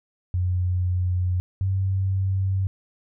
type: tone pair in turn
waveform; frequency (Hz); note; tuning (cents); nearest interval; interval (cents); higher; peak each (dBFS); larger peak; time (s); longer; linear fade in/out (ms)
sine; 90.4 / 95.75; F#2 / G2; -40 / -40; minor second; 100; second; -20; neither; 0.34-1.4 / 1.61-2.67; neither; 0
effects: none